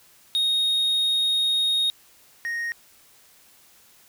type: tone pair in turn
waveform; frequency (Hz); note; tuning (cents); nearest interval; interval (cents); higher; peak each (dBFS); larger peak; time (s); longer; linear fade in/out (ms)
triangle; 3729 / 1864.5; A#7 / A#6; 0 / 0; octave; 1200; first; -18 / -24; first; 0.35-1.9 / 2.45-2.72; first; 0
effects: white hiss -55 dBFS RMS until 4.08 s